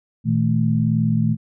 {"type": "tone cluster", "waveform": "sine", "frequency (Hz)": [117.4, 160, 218.9], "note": ["A#2", "D#3", "A3"], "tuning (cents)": [13, 49, -9], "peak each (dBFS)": -20, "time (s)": [0.24, 1.37], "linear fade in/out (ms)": 50, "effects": []}